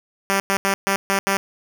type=tone bursts at uneven times; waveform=5% pulse; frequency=196 Hz; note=G3; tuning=in tune; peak=-6 dBFS; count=6; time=0.3-0.4 / 0.5-0.57 / 0.65-0.74 / 0.87-0.96 / 1.1-1.19 / 1.27-1.37 s; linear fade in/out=0 ms; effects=none